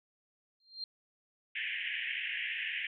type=tone with exponential growth; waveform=sine; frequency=4184 Hz; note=C8; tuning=1 cent flat; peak=-34 dBFS; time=0.6-0.84 s; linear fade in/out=2 ms; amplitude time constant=51 ms
type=band-pass noise; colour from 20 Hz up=pink; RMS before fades=-37 dBFS; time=1.55-2.87 s; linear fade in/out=5 ms; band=1700 to 3100 Hz; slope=96 dB/octave
effects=none